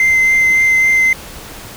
triangle tone with vibrato, 2075 Hz, C7, 15 cents flat, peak -6 dBFS, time 0-1.13 s, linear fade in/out 2 ms, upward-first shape triangle, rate 3.6 Hz, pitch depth 12 cents each way, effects tanh soft clip ceiling -3 dBFS + pink hiss -32 dBFS RMS until 1.76 s

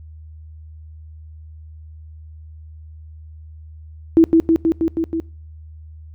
sine tone with echo, 327.6 Hz, E4, 11 cents flat, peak -6 dBFS, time 4.17-4.24 s, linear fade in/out 0 ms, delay 160 ms, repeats 6, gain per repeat -2 dB, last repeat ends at 5.2 s, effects noise-tail reverb RT60 0.4 s tail -24 dB re dry + added 78 Hz sine -36 dBFS peak until 6.14 s

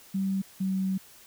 sine tone pair in turn, 193 / 190.23 Hz, G3 / F#3, -27 / +48 cents, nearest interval unison, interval 25 cents, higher first, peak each -25 dBFS, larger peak neither, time 0.14-0.42 / 0.6-0.98 s, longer second, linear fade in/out 10 ms, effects white hiss -53 dBFS RMS until 1.26 s

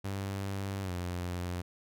sawtooth tone with pitch glide, 98 to 88.83 Hz, G2 to F2, 0 to +30 cents, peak -30 dBFS, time 0.04-1.62 s, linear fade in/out 10 ms, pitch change -170 cents, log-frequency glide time 0.82-0.92 s, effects none

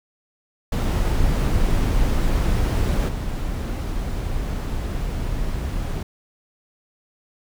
brown noise with level steps, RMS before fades -19 / -25 dBFS, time 0.72-6.03 s, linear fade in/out 5 ms, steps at 3.08 s, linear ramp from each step 10 ms, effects none

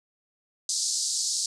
pink band-pass noise, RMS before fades -28 dBFS, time 0.69-1.46 s, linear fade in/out 2 ms, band 4400 to 8800 Hz, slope 48 dB/octave, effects none

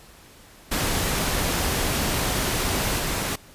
pink noise with level steps, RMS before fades -24 / -26 dBFS, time 0.71-3.36 s, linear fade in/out 10 ms, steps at 2.98 s, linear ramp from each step 20 ms, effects pink hiss -49 dBFS RMS until 3.54 s + resampled to 32000 Hz

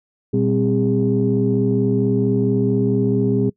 sine tone cluster, 120 / 195.9 / 260.4 / 406.6 Hz, B2 / G3 / C4 / G#4, -49 / -1 / -8 / -37 cents, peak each -20 dBFS, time 0.33-3.5 s, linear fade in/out 10 ms, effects noise-tail reverb RT60 0.1 s tail -24 dB re dry + tanh soft clip ceiling -6 dBFS

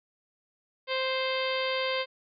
harmonic tone, 523.3 Hz, C5, in tune, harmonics 1 / 2 / 3 / 4 / 5 / 6 / 7 / 8 / 9, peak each -30 / -35 / -39 / -35 / -38 / -37 / -39 / -44 / -41 dBFS, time 0.87-2.06 s, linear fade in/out 50 ms, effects none

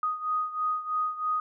sine beating tone pair, 1244.5 / 1247.6 Hz, D#6 / D#6, 0 / +4 cents, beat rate 3.1 Hz, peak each -28 / -32 dBFS, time 0.03-1.4 s, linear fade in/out 2 ms, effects none

